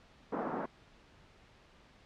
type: band-pass noise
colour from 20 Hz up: pink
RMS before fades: -37 dBFS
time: 0.32-0.66 s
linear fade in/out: 5 ms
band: 200 to 1300 Hz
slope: 24 dB/octave
effects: pink hiss -61 dBFS RMS until 2.05 s + low-pass 4000 Hz 12 dB/octave